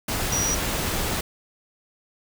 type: tone in noise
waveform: sine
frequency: 5800 Hz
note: F#8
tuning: 35 cents flat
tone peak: -23 dBFS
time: 0.32-0.55 s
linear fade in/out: 5 ms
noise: pink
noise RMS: -26 dBFS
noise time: 0.08-1.21 s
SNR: 0 dB
effects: none